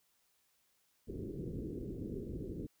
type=low-pass noise; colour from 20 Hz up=white; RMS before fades=-42 dBFS; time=1.07-2.67 s; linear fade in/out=20 ms; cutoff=420 Hz; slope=48 dB/octave; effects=white hiss -75 dBFS RMS until 2.8 s